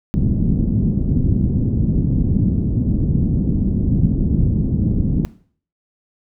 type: low-pass noise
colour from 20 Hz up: white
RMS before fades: -17 dBFS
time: 0.14-5.25 s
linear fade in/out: 0 ms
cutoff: 230 Hz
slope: 24 dB/octave
effects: noise-tail reverb RT60 0.5 s tail -19 dB re dry